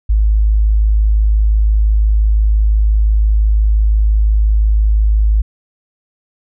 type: tone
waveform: sine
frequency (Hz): 52.9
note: G#1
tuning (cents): +33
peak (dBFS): -8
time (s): 0.09-5.42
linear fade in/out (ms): 10
effects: none